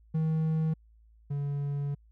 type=tone pair in turn; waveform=triangle; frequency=158.7 / 142.5 Hz; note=D#3 / C#3; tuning=+35 / +48 cents; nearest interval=major second; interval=187 cents; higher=first; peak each=-23 / -27 dBFS; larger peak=first; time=0.14-0.74 / 1.3-1.95 s; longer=second; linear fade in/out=10 ms; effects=added 55 Hz sine -56 dBFS peak until 2.11 s